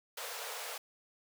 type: high-pass noise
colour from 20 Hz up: pink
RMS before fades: -42 dBFS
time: 0.17-0.78 s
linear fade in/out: 5 ms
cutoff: 440 Hz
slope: 96 dB/octave
effects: none